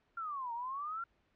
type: exponential two-way sweep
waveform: sine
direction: down then up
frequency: 1396.9 to 916 to 1396.9 Hz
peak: -37 dBFS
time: 0.17-1.04 s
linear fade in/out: 5 ms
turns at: 0.53 s
effects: pink hiss -74 dBFS RMS until 1.35 s + low-pass 3000 Hz 12 dB/octave